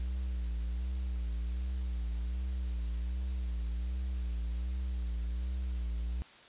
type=tone with vibrato; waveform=triangle; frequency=60.3 Hz; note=B1; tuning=41 cents flat; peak=-30 dBFS; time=0-6.22 s; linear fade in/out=0 ms; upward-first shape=sine; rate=1.3 Hz; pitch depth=84 cents each way; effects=white hiss -55 dBFS RMS until 6.48 s + resampled to 8000 Hz